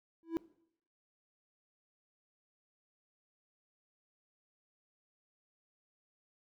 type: tone with exponential growth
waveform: triangle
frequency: 329.6 Hz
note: E4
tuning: in tune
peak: -25 dBFS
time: 0.23-0.37 s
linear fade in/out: 0 ms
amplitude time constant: 30 ms
effects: noise-tail reverb RT60 0.7 s tail -20 dB re dry

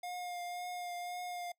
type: tone with vibrato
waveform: square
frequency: 711 Hz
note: F5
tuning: 31 cents sharp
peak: -40 dBFS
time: 0.03-1.52 s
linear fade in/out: 5 ms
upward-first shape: triangle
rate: 1.9 Hz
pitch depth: 21 cents each way
effects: noise-tail reverb RT60 0.1 s tail -23 dB re dry

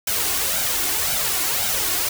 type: noise with flanger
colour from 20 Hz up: white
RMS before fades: -22 dBFS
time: 0.07-2.09 s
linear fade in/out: 5 ms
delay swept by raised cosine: 1.3 to 2.8 ms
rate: 1.9 Hz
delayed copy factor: +0.65
effects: none

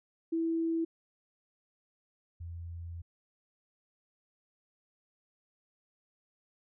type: tone pair in turn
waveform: sine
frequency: 328.8 / 84.85 Hz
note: E4 / F2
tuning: -4 / -49 cents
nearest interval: octave + major seventh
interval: 2345 cents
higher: first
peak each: -28 / -39 dBFS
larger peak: first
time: 0.32-0.85 / 2.4-3.02 s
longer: second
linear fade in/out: 10 ms
effects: none

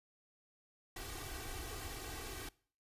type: noise with comb filter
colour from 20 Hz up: pink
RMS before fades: -45 dBFS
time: 0.96-2.49 s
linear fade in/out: 5 ms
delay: 2.6 ms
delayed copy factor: +0.85
effects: noise-tail reverb RT60 0.5 s tail -23 dB re dry + resampled to 32000 Hz

